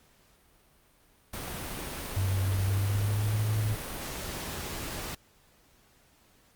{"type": "noise", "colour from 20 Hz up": "pink", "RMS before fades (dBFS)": -37, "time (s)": [1.33, 5.15], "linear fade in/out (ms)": 5}
{"type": "tone with pitch glide", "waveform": "sine", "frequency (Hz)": [96, 107.14], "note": ["G2", "A2"], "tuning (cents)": [-36, -46], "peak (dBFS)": -25, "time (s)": [2.16, 3.75], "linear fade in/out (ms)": 10, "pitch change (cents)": 190, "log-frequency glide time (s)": [2.56, 3.4]}
{"effects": ["pink hiss -63 dBFS RMS until 6.55 s", "Opus 48 kbps"]}